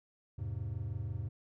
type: chord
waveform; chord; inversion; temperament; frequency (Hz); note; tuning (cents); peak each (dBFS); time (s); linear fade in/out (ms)
triangle; E augmented; none; just; 82.41 / 103.01 / 128.76; E2 / G#2 / B#2; 0 / -14 / -27; -40 / -36 / -40; 0.38-1.29; 10
effects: none